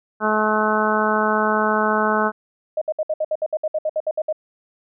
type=harmonic tone; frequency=214.6 Hz; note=A3; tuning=43 cents flat; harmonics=1 / 2 / 3 / 4 / 5 / 6 / 7; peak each=-24 / -24 / -24 / -24 / -24 / -24 / -24 dBFS; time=0.2-2.32 s; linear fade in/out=50 ms
type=tone bursts; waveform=sine; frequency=621 Hz; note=D#5; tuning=3 cents flat; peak=-18 dBFS; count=15; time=2.77-4.327 s; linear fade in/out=5 ms; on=45 ms; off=63 ms
effects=none